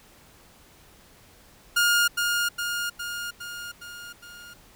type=tone with echo; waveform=sawtooth; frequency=1418 Hz; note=F6; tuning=26 cents sharp; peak=-15 dBFS; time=1.76-2.08 s; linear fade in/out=10 ms; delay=410 ms; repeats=6; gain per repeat=-4 dB; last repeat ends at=4.54 s; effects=pink hiss -54 dBFS RMS until 4.75 s